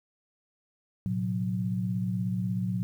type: tone cluster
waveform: sine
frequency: 113.4 / 129.9 / 182.8 Hz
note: A#2 / C3 / F#3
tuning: -47 / -12 / -21 cents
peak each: -31 / -37 / -29 dBFS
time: 1.06-2.83 s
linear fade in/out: 0 ms
effects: 10-bit

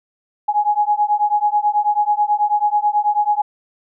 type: beating tone pair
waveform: sine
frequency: 830 / 839.2 Hz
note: G#5 / G#5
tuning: -1 / +18 cents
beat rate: 9.2 Hz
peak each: -17 dBFS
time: 0.48-3.42 s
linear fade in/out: 10 ms
effects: none

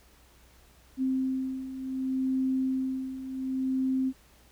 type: beating tone pair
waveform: sine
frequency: 261.6 / 262.27 Hz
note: C4 / C4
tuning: 0 / +4 cents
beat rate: 0.67 Hz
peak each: -33 / -28 dBFS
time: 0.97-4.13 s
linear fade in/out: 50 ms
effects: added 60 Hz sine -59 dBFS peak until 4.51 s + pink hiss -60 dBFS RMS until 4.51 s

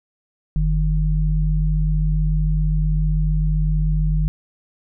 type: tone pair together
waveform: sine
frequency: 46.41 / 154.8 Hz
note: F#1 / D#3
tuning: +6 / -9 cents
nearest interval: octave + major sixth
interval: 2085 cents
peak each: -17 / -20 dBFS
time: 0.56-4.28 s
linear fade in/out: 0 ms
effects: none

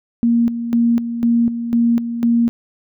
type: tone with tremolo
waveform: sine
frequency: 234.4 Hz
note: A#3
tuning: 10 cents sharp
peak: -11 dBFS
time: 0.23-2.49 s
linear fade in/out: 0 ms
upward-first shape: square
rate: 2 Hz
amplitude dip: 65%
effects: none

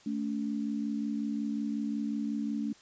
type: tone pair together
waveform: sine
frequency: 219.1 / 284.6 Hz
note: A3 / C#4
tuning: -7 / +46 cents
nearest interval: perfect fourth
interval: 453 cents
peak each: -32 / -34 dBFS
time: 0.06-2.73 s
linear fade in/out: 5 ms
effects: white hiss -58 dBFS RMS until 2.81 s + resampled to 16000 Hz

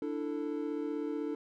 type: chord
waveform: triangle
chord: D suspended second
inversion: none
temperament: equal with one note detuned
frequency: 293.7 / 329.6 / 443.8 Hz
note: D4 / E4 / A4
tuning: 0 / 0 / +15 cents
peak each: -34 / -37 / -36 dBFS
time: 0.02-1.35 s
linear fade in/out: 2 ms
effects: none

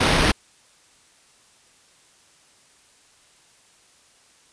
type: noise with sample-and-hold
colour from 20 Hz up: pink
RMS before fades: -18 dBFS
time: 0-0.32 s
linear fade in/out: 10 ms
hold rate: 7350 Hz
effects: white hiss -56 dBFS RMS until 4.52 s + resampled to 22050 Hz

